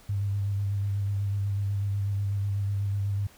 sine tone with vibrato, 100 Hz, G2, 35 cents sharp, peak -25 dBFS, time 0.09-3.27 s, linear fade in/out 5 ms, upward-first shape square, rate 8.1 Hz, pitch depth 19 cents each way, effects pink hiss -55 dBFS RMS until 3.37 s

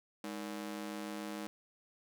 sawtooth ring-modulated tone, 261.3 Hz, C4, 2 cents flat, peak -33 dBFS, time 0.24-1.47 s, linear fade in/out 0 ms, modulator 53.3 Hz, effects none

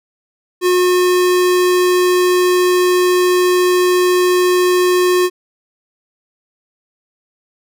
square tone, 361.4 Hz, F#4, 41 cents flat, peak -11 dBFS, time 0.61-5.3 s, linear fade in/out 50 ms, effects none

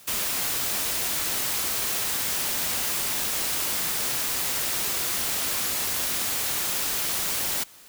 white noise, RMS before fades -27 dBFS, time 0.07-7.64 s, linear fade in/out 10 ms, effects white hiss -50 dBFS RMS until 7.88 s

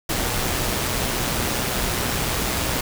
pink noise with amplitude modulation, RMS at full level -22 dBFS, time 0.09-2.81 s, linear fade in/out 5 ms, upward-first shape sine, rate 123 Hz, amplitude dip 35%, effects none

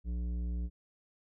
triangle tone with tanh clipping, 59.5 Hz, A#1, 36 cents sharp, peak -34 dBFS, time 0.04-0.7 s, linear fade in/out 50 ms, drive 15 dB, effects none

